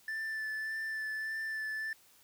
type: tone with vibrato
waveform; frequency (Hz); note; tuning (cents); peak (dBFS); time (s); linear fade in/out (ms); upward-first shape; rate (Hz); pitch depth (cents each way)
triangle; 1760; A6; 0; -33; 0.08-1.93; 2; sine; 1.7; 16
effects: white hiss -63 dBFS RMS until 2.23 s